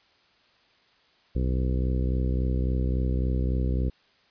harmonic tone, 63.6 Hz, C2, 48 cents flat, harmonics 1 / 2 / 3 / 4 / 5 / 6 / 7 / 8, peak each -24 / -30 / -34 / -36 / -38 / -40 / -41 / -42 dBFS, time 1.35-3.9 s, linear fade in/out 10 ms, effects white hiss -62 dBFS RMS until 4.3 s + resampled to 11025 Hz

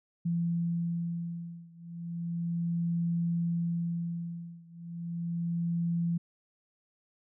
sine beating tone pair, 169.7 / 170.04 Hz, F3 / F3, -49 / -46 cents, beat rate 0.34 Hz, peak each -32 / -33 dBFS, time 0.25-6.18 s, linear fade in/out 10 ms, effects none

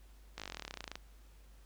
slowing click train, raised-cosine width 0.2 ms, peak -24 dBFS, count 22, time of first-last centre 0.38-0.955 s, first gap 18 ms, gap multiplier 1.04, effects added 50 Hz sine -55 dBFS peak until 1.65 s + pink hiss -67 dBFS RMS until 1.65 s

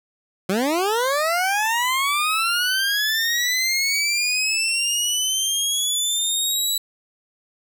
20% pulse linear sweep, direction up, 177.3 to 3951 Hz, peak -14 dBFS, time 0.49-6.78 s, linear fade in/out 5 ms, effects none

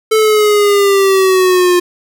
square exponential sweep, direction down, 440 to 353.4 Hz, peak -8 dBFS, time 0.11-1.8 s, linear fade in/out 10 ms, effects none

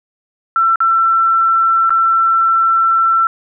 sine tone with dropouts, 1343 Hz, E6, 32 cents sharp, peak -9 dBFS, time 0.56-3.27 s, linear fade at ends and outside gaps 1 ms, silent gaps 0.758-0.804 / 1.895-1.905 s, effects none

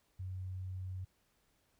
sine tone, 93 Hz, F#2, 9 cents sharp, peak -39 dBFS, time 0.19-1.05 s, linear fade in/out 10 ms, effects pink hiss -75 dBFS RMS until 1.79 s

